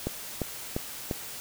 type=click train; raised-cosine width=2 ms; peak=-15 dBFS; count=4; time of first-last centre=0.07-1.112 s; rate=2.88 Hz; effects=white hiss -40 dBFS RMS until 1.4 s